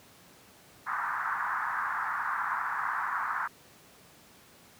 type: band-pass noise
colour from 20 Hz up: pink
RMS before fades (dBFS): -32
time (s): 0.86-3.48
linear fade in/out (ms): 20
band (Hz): 920 to 1700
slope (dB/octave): 48
effects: pink hiss -56 dBFS RMS until 4.79 s + high-pass 100 Hz 12 dB/octave